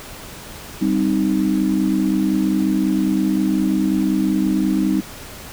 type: chord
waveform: sine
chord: C minor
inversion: second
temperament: equal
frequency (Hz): 196 / 261.6 / 311.1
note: G3 / C4 / Eb4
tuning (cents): 0 / 0 / 0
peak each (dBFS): -19 / -21 / -19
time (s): 0.81-5.01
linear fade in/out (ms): 10
effects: pink hiss -36 dBFS RMS until 5.52 s